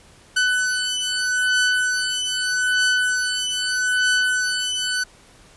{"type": "beating tone pair", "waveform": "sawtooth", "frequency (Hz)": [1499, 1499.8], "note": ["F#6", "F#6"], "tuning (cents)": [22, 23], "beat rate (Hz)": 0.8, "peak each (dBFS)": -18, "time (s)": [0.36, 5.04], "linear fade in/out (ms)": 10, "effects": ["pink hiss -50 dBFS RMS until 5.56 s", "resampled to 24000 Hz"]}